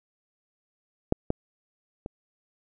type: clicks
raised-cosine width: 2 ms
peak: -7 / -11 / -21 dBFS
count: 3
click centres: 1.124 / 1.304 / 2.061 s
effects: none